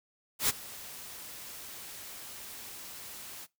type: noise with ADSR envelope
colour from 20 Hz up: white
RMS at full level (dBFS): -25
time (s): 0.39-3.47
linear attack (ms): 100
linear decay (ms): 23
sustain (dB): -20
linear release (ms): 36
effects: noise-tail reverb RT60 0.2 s tail -21 dB re dry